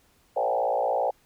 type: tone with frequency modulation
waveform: sine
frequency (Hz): 666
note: E5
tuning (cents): +18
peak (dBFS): -22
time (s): 0.36-1.11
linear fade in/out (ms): 10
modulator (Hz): 57.8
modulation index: 3.1
effects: pink hiss -63 dBFS RMS until 1.25 s